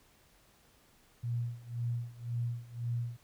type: tone with tremolo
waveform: sine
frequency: 119 Hz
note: A#2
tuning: 36 cents sharp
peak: -30 dBFS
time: 1.23-3.17 s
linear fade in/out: 10 ms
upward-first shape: sine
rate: 1.9 Hz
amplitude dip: 90%
effects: pink hiss -65 dBFS RMS until 3.23 s